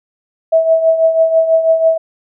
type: tone with tremolo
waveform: sine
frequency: 650 Hz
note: E5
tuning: 24 cents flat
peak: -5 dBFS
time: 0.52-1.98 s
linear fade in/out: 10 ms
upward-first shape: triangle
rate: 6.1 Hz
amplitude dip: 70%
effects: none